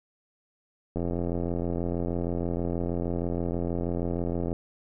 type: click train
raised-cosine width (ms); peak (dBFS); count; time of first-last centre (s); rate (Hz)
2; -17; 309; 0.96-4.529; 86.3
effects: none